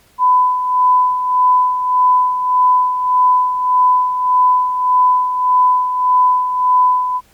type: tone with tremolo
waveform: sine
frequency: 1002 Hz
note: B5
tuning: 25 cents sharp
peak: -7 dBFS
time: 0.18-7.21 s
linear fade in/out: 50 ms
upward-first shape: sine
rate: 1.7 Hz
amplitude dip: 60%
effects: pink hiss -51 dBFS RMS until 7.33 s + MP3 96 kbps